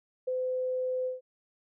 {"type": "tone with ADSR envelope", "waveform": "sine", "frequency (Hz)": 510, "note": "C5", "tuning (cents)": -44, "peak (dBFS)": -26, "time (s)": [0.27, 1.21], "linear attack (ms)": 12, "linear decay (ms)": 7, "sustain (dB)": -2, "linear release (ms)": 150, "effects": []}